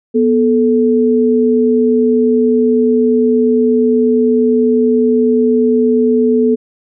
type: tone pair together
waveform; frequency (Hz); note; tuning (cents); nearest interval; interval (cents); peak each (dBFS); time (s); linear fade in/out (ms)
sine; 244.6 / 435.8; B3 / A4; -16 / -17; minor seventh; 999; -11; 0.14-6.56; 20
effects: none